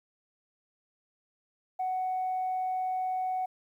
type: tone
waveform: sine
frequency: 744 Hz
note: F#5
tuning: 9 cents sharp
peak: -27 dBFS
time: 1.79-3.46 s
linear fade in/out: 10 ms
effects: tanh soft clip ceiling -25 dBFS + 11-bit